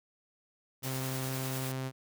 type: tone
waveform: sawtooth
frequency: 131.4 Hz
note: C3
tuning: 8 cents sharp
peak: -30 dBFS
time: 0.82-1.92 s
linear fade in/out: 50 ms
type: noise with tremolo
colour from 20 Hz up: white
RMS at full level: -40 dBFS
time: 0.83-1.72 s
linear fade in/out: 5 ms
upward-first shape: triangle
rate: 10 Hz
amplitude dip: 30%
effects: none